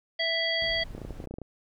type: harmonic tone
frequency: 659.3 Hz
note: E5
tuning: in tune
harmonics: 1 / 3 / 5 / 7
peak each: -32 / -29 / -30 / -33 dBFS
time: 0.19-0.84 s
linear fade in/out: 10 ms
type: noise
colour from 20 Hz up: brown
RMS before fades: -42 dBFS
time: 0.61-1.26 s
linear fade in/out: 5 ms
type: clicks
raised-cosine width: 2 ms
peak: -25 dBFS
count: 12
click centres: 0.95 / 0.98 / 1.017 / 1.05 / 1.107 / 1.202 / 1.241 / 1.273 / 1.31 / 1.34 / 1.385 / 1.417 s
effects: none